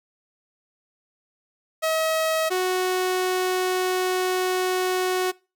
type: tone pair in turn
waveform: sawtooth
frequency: 639 / 368.7 Hz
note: D#5 / F#4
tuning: +46 / -6 cents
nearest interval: minor seventh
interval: 952 cents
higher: first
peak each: -17 dBFS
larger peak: neither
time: 1.82-2.5 / 2.5-5.32 s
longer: second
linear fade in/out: 20 ms
effects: noise-tail reverb RT60 0.3 s tail -23 dB re dry